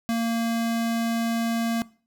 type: tone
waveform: square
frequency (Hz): 230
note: A#3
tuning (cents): -23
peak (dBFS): -23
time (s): 0.09-1.82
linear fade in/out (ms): 0
effects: noise-tail reverb RT60 0.4 s tail -20 dB re dry